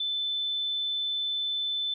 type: tone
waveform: sine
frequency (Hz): 3520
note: A7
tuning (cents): 0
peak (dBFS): -27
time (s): 0-1.94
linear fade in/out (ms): 5
effects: none